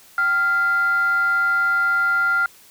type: tone with frequency modulation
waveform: sine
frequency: 1396.9 Hz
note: F6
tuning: in tune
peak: -15 dBFS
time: 0.18-2.46 s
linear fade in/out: 2 ms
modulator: 624 Hz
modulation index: 0.28
effects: tanh soft clip ceiling -11 dBFS + white hiss -49 dBFS RMS until 2.7 s